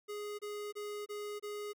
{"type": "tone bursts", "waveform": "square", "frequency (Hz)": 415.3, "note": "G#4", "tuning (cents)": 0, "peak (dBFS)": -40, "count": 5, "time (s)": [0.08, 1.734], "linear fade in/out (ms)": 20, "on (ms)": 310, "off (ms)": 26, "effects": []}